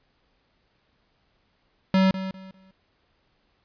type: tone with echo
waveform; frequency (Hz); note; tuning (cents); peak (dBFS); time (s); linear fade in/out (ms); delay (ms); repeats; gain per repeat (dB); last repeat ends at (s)
square; 189.9; F#3; +45; -17; 1.94-2.11; 2; 200; 3; -12; 2.71
effects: pink hiss -68 dBFS RMS until 3.64 s + resampled to 11025 Hz